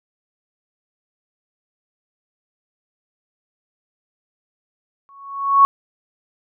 sine tone with exponential growth, 1108.7 Hz, C#6, in tune, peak -5 dBFS, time 5.09-5.65 s, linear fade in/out 0 ms, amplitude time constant 120 ms, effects none

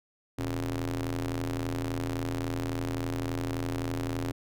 sawtooth ring-modulated tone, 83.6 Hz, E2, 25 cents sharp, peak -23 dBFS, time 0.38-4.32 s, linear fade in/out 10 ms, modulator 193 Hz, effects none

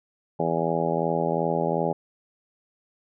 harmonic tone, 82.7 Hz, E2, 6 cents sharp, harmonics 2 / 3 / 4 / 5 / 6 / 7 / 8 / 9 / 10, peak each -29 / -33 / -33 / -29 / -31 / -29 / -33 / -34 / -30 dBFS, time 0.39-1.93 s, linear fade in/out 10 ms, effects none

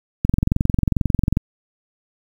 click train, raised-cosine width 5 ms, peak -4 dBFS, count 26, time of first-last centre 0.25-1.371 s, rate 22.3 Hz, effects 7-bit

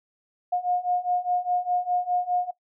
sine beating tone pair, 715 / 719.9 Hz, F5 / F#5, +41 / -48 cents, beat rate 4.9 Hz, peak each -27 / -25 dBFS, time 0.52-2.51 s, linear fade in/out 10 ms, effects noise-tail reverb RT60 0.1 s tail -18 dB re dry

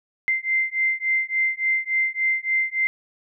sine beating tone pair, 2082 / 2085.5 Hz, C7 / C7, -9 / -6 cents, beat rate 3.5 Hz, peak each -23 dBFS, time 0.28-2.87 s, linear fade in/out 0 ms, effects none

